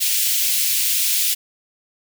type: high-pass noise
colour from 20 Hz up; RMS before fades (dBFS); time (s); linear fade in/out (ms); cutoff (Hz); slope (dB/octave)
white; -19; 0-1.35; 20; 2400; 24
effects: none